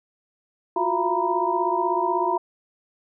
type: tone cluster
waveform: sine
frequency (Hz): 349.7 / 366.1 / 679 / 935 / 991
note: F4 / F#4 / F5 / A#5 / B5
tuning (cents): +2 / -18 / -49 / +5 / +6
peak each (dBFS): -29 / -27 / -28 / -24 / -26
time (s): 0.76-2.38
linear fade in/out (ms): 5
effects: none